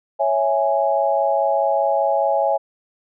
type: chord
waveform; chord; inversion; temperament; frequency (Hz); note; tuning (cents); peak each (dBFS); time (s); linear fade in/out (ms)
sine; C# minor; none; equal; 554.4 / 659.3 / 830.6; C#5 / E5 / G#5; 0 / 0 / 0; -20; 0.19-2.58; 20
effects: none